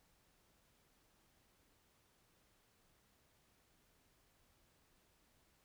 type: silence
effects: pink hiss -74 dBFS RMS until 5.64 s